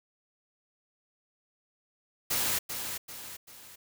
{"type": "noise with echo", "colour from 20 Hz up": "white", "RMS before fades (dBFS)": -29, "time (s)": [2.3, 2.59], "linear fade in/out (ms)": 10, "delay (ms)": 390, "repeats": 3, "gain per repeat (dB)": -7, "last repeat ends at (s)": 3.76, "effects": []}